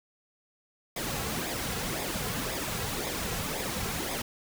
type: noise with flanger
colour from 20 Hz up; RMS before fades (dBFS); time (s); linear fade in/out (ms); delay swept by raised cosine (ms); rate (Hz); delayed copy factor
pink; -33; 0.96-4.22; 5; 0.68 to 3.38; 1.9; -0.6
effects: none